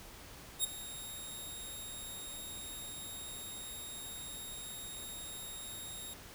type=tone with ADSR envelope; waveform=10% pulse; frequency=3729 Hz; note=A#7; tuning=in tune; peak=-20 dBFS; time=0.59-6.14 s; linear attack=50 ms; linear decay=13 ms; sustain=-16 dB; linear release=9 ms; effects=pink hiss -52 dBFS RMS until 6.34 s